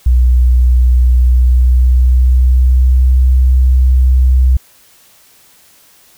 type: tone with pitch glide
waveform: sine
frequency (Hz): 61.74 to 63.92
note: B1 to C2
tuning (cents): 0 to -40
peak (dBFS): -5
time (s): 0.06-4.57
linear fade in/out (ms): 5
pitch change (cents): +60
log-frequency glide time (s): 1.16-3.24
effects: white hiss -46 dBFS RMS until 6.17 s